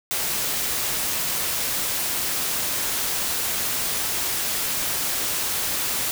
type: noise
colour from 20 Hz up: white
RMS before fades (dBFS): -25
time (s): 0.11-6.11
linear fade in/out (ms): 0
effects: none